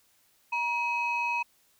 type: tone pair together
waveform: sine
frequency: 951.2 / 2545 Hz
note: A#5 / D#7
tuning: +35 / +39 cents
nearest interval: octave + perfect fourth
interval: 1704 cents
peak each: -28 dBFS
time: 0.52-1.43 s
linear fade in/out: 10 ms
effects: tanh soft clip ceiling -21 dBFS + white hiss -66 dBFS RMS until 1.79 s